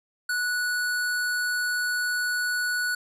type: tone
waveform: square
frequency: 1473 Hz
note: F#6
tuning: 8 cents flat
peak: -25 dBFS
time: 0.29-2.95 s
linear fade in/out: 5 ms
effects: resampled to 32000 Hz + 11-bit